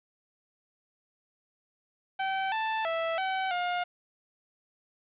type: tone with pitch steps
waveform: sawtooth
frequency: 770 / 882 / 658 / 761 / 711 Hz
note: G5 / A5 / E5 / F#5 / F5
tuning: -31 / +4 / -3 / +48 / +31 cents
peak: -24 dBFS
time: 2.19-3.84 s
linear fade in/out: 10 ms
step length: 330 ms
effects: resampled to 8000 Hz + 9-bit